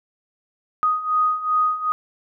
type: beating tone pair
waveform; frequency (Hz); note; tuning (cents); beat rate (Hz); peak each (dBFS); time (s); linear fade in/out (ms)
sine; 1244.5 / 1247.1; D#6 / D#6; 0 / +4; 2.6; -23 / -19; 0.83-1.92; 0
effects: none